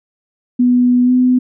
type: tone with pitch glide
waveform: sine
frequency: 246.9 to 251.9 Hz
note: B3 to B3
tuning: 0 to +34 cents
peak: -8 dBFS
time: 0.59-1.39 s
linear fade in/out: 10 ms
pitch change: +34 cents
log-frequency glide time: 1.04-1.11 s
effects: none